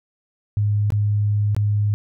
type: tone with dropouts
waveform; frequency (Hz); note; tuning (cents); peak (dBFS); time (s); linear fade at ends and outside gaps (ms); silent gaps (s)
sine; 103.83; G#2; 0; -16; 0.57-1.94; 0; 0.904-0.922 / 1.548-1.565
effects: none